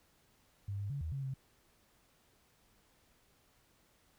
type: tone with pitch steps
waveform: sine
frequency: 99.8 / 100.9 / 140.9 / 79.5 / 136.9 / 133.4 Hz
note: G2 / G#2 / C#3 / D#2 / C#3 / C3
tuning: +32 / -49 / +29 / +38 / -21 / +34 cents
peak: -36 dBFS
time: 0.68-1.34 s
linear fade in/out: 5 ms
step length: 110 ms
effects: pink hiss -70 dBFS RMS until 4.18 s